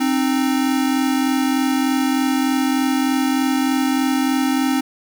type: tone pair together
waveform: square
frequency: 263.3 / 306.6 Hz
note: C4 / D#4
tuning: +11 / -25 cents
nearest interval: minor third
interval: 264 cents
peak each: -18 / -22 dBFS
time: 0-4.81 s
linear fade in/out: 10 ms
effects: 7-bit